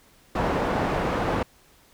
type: low-pass noise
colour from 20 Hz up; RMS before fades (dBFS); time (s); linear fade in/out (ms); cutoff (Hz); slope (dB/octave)
white; -25; 0.35-1.43; 5; 860; 12
effects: pink hiss -57 dBFS RMS until 1.93 s